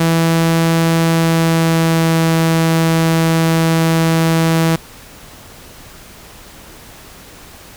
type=tone with pitch glide; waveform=sawtooth; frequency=164.81 to 163.39 Hz; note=E3 to E3; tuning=0 to -15 cents; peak=-7 dBFS; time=0-4.76 s; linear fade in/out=5 ms; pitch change=-15 cents; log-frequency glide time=1.01-2.18 s; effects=pink hiss -38 dBFS RMS until 7.76 s